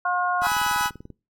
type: harmonic tone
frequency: 358 Hz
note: F4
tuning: 43 cents sharp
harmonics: 2 / 3 / 4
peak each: -25 / -25 / -25 dBFS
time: 0.05-0.47 s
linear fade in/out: 5 ms
type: chord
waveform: 40% pulse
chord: G# minor seventh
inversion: none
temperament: equal with one note detuned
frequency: 830.6 / 987.8 / 1275.1 / 1480 Hz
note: G#5 / B5 / D#6 / F#6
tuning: 0 / 0 / +42 / 0 cents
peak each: -26 dBFS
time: 0.41-0.91 s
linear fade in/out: 50 ms
type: click train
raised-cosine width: 3 ms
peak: -27 dBFS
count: 15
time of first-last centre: 0.42-1.103 s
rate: 20.5 Hz
effects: noise-tail reverb RT60 0.3 s tail -23 dB re dry